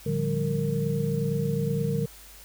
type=tone cluster; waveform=sine; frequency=112.3 / 148.1 / 176.6 / 198.9 / 460.8 Hz; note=A2 / D3 / F3 / G3 / A#4; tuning=+36 / +15 / +20 / +25 / -20 cents; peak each=-34 / -27 / -32 / -32 / -30 dBFS; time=0.06-2.06 s; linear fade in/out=5 ms; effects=added 50 Hz sine -51 dBFS peak until 2.44 s + white hiss -49 dBFS RMS until 2.44 s